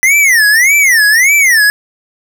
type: tone with vibrato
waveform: square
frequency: 1972 Hz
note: B6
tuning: 3 cents flat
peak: -6 dBFS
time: 0.03-1.7 s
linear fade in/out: 0 ms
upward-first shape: sine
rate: 1.7 Hz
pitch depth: 290 cents each way
effects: none